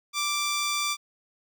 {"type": "tone", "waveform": "10% pulse", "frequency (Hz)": 1174.7, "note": "D6", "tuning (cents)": 0, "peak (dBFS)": -17, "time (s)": [0.13, 0.97], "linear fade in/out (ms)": 50, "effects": []}